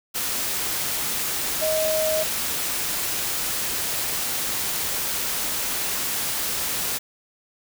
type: tone in noise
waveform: sine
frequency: 628 Hz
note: D#5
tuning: 16 cents sharp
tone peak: -21 dBFS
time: 1.61-2.24 s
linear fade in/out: 20 ms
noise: white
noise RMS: -26 dBFS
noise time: 0.14-6.99 s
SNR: +2 dB
effects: none